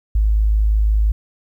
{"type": "tone", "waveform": "sine", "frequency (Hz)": 52.9, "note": "G#1", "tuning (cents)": 33, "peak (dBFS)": -12, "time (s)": [0.15, 1.12], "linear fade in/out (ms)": 5, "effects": ["9-bit"]}